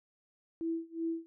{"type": "tone with tremolo", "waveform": "sine", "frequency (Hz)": 329.6, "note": "E4", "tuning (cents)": 0, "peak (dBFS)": -30, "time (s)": [0.61, 1.26], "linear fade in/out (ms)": 0, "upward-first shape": "sine", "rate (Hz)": 2.7, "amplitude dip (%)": 95, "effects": []}